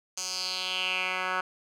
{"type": "tone with band-pass filter sweep", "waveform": "10% pulse", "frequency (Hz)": 185, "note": "F#3", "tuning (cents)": 0, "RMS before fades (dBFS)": -31, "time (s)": [0.17, 1.41], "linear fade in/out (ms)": 5, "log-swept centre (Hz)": [6300, 1500], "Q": 3.7, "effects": []}